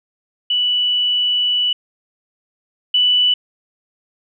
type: tone pair in turn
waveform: sine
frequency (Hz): 2960 / 2971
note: F#7 / F#7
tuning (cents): 0 / +6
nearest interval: unison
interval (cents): 6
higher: second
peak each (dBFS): -14 / -11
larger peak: second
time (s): 0.5-1.73 / 2.94-3.34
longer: first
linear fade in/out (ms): 5
effects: none